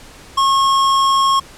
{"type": "tone with hard clipping", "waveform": "triangle", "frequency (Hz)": 1087, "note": "C#6", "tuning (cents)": -34, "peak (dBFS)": -13, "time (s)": [0.37, 1.4], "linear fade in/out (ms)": 10, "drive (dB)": 18, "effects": ["pink hiss -40 dBFS RMS until 1.57 s", "low-pass 10000 Hz 12 dB/octave"]}